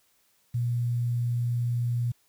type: tone with quantisation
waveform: sine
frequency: 120.1 Hz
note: B2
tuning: 48 cents flat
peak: -24 dBFS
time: 0.54-2.12 s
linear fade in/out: 10 ms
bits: 9
effects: white hiss -67 dBFS RMS until 2.28 s